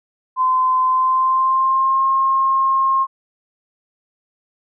sine tone with pitch glide, 1029 to 1070.2 Hz, C6 to C6, -29 to +39 cents, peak -13 dBFS, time 0.36-3.07 s, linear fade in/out 50 ms, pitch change +68 cents, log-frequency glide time 0.85-2.05 s, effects none

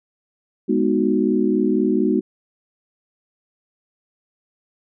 sine chord, G# minor seventh, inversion none, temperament equal, 207.7 / 246.9 / 311.1 / 370 Hz, G#3 / B3 / D#4 / F#4, 0 / 0 / 0 / 0 cents, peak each -21 dBFS, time 0.68-2.21 s, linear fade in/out 20 ms, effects none

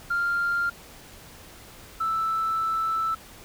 sine tone pair in turn, 1395 / 1319.7 Hz, F6 / E6, -2 / +2 cents, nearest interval minor second, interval 96 cents, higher first, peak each -21 / -22 dBFS, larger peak first, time 0.1-0.7 / 2-3.15 s, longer second, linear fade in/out 10 ms, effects tanh soft clip ceiling -19 dBFS + pink hiss -47 dBFS RMS until 3.44 s

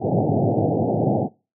pink band-pass noise, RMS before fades -20 dBFS, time 0-1.29 s, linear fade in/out 50 ms, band 100 to 800 Hz, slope 96 dB/octave, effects noise-tail reverb RT60 0.3 s tail -23 dB re dry

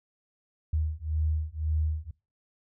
sine beating tone pair, 76.9 / 78.8 Hz, D#2 / D#2, -20 / +23 cents, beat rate 1.9 Hz, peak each -29 dBFS, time 0.73-2.11 s, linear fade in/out 5 ms, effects noise-tail reverb RT60 0.3 s tail -23 dB re dry

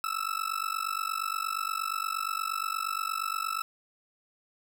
40% pulse tone with amplitude modulation, 1314 Hz, E6, 6 cents flat, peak -25 dBFS, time 0.04-3.62 s, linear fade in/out 0 ms, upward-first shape sine, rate 48.5 Hz, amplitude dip 95%, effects none

